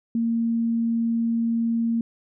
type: tone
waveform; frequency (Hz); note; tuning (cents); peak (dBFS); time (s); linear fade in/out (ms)
sine; 230.4; A#3; -20; -20; 0.15-2.01; 2
effects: none